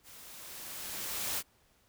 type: noise with level ramp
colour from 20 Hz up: white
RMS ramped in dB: -53 to -33 dBFS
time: 0.03-1.43 s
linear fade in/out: 50 ms
effects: pink hiss -68 dBFS RMS until 1.88 s